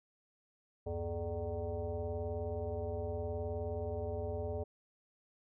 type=tone with frequency modulation; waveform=sine; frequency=260.1 Hz; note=C4; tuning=10 cents flat; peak=-35 dBFS; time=0.86-4.64 s; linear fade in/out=10 ms; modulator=167 Hz; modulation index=2.4; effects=none